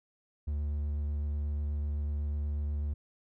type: tone with vibrato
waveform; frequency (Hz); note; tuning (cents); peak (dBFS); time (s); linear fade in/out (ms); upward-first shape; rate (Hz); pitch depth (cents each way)
triangle; 73.42; D2; 0; -28; 0.47-2.94; 10; square; 8.1; 9
effects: none